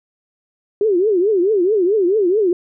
sine tone with vibrato, 390.8 Hz, G4, 5 cents flat, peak -12 dBFS, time 0.81-2.53 s, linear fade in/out 2 ms, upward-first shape triangle, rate 4.6 Hz, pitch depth 260 cents each way, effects none

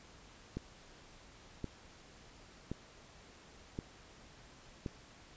click train, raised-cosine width 3 ms, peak -25 dBFS, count 5, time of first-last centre 0.57-4.862 s, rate 0.932 Hz, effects pink hiss -58 dBFS RMS until 5.36 s + resampled to 16000 Hz

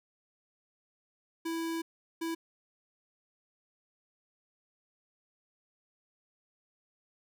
square tone bursts at uneven times, 329.6 Hz, E4, in tune, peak -33 dBFS, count 2, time 1.45-1.82 / 2.21-2.35 s, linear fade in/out 10 ms, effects none

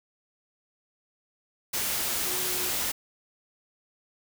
sine tone in noise, 364.1 Hz, F#4, 28 cents flat, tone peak -39 dBFS, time 2.26-2.7 s, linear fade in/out 10 ms, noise white, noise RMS -29 dBFS, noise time 1.73-2.92 s, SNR -13 dB, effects none

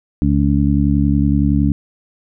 harmonic tone, 70.8 Hz, C#2, 37 cents sharp, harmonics 1 / 2 / 3 / 4, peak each -17 / -17 / -17 / -17 dBFS, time 0.22-1.72 s, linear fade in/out 0 ms, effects none

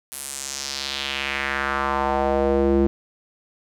square tone with band-pass filter sweep, 68.7 Hz, C#2, 15 cents flat, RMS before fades -23 dBFS, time 0.12-2.87 s, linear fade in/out 0 ms, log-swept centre 11000 to 310 Hz, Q 2.3, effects none

